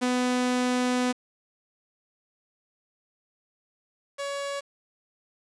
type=tone pair in turn; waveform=sawtooth; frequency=249.6 / 561.9 Hz; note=B3 / C#5; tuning=+19 / +23 cents; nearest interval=octave + major second; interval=1404 cents; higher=second; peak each=-19 / -26 dBFS; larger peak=first; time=0.01-1.13 / 4.18-4.61 s; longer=first; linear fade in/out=20 ms; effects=resampled to 22050 Hz + 8-bit